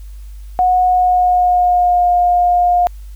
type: tone with pitch glide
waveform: sine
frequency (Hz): 730 to 710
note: F#5 to F5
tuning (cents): -24 to +28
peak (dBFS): -9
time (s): 0.59-2.87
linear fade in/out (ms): 0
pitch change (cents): -48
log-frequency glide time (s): 0.84-2.09
effects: added 50 Hz sine -29 dBFS peak until 3.15 s + white hiss -52 dBFS RMS until 3.15 s